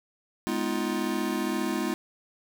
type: chord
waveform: square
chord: F half-diminished seventh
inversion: first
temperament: just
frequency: 209.5 / 251.4 / 314.3 / 349.2 Hz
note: Ab3 / Cb4 / Eb4 / F4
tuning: +15 / +31 / +18 / 0 cents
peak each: -33 dBFS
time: 0.47-1.94 s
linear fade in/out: 0 ms
effects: none